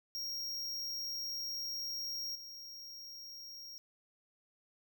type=tone with level steps; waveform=square; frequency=5588 Hz; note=F8; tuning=in tune; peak=-38 / -47 dBFS; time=0.15-3.78 s; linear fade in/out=0 ms; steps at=2.35 s; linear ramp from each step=5 ms; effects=none